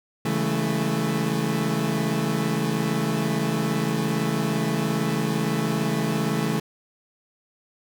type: chord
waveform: 30% pulse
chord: A major seventh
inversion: first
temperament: equal with one note detuned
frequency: 138.59 / 164.81 / 202.4 / 220 Hz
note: C#3 / E3 / G#3 / A3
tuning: 0 / 0 / -44 / 0 cents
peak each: -26 / -24 / -28 / -24 dBFS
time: 0.25-6.6 s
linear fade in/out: 5 ms
effects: none